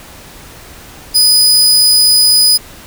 sawtooth tone, 4978 Hz, D#8, in tune, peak -3 dBFS, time 1.14-2.58 s, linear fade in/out 20 ms, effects pink hiss -35 dBFS RMS until 2.86 s

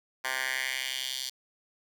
10% pulse tone with high-pass filter sweep, 130.81 Hz, C3, in tune, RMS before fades -33 dBFS, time 0.24-1.3 s, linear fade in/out 10 ms, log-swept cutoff 1300 to 4200 Hz, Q 2.3, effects 9-bit

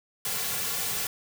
white noise with comb filter, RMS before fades -30 dBFS, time 0.25-1.07 s, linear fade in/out 2 ms, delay 3.2 ms, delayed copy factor -0.9, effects none

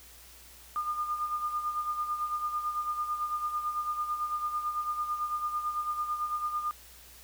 sine tone with tremolo, 1213 Hz, D#6, 44 cents flat, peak -27 dBFS, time 0.76-6.71 s, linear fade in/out 0 ms, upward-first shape sine, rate 9 Hz, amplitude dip 60%, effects added 60 Hz sine -57 dBFS peak until 7.23 s + white hiss -53 dBFS RMS until 7.23 s

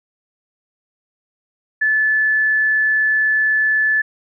sine tone, 1736 Hz, A6, 24 cents flat, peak -13 dBFS, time 1.81-4.02 s, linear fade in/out 10 ms, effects none

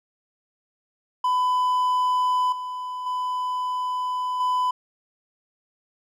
triangle tone with level steps, 1002 Hz, B5, 25 cents sharp, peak -17 / -27 / -22 / -18 dBFS, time 1.24-4.71 s, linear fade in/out 5 ms, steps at 2.52 / 3.06 / 4.4 s, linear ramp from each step 5 ms, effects none

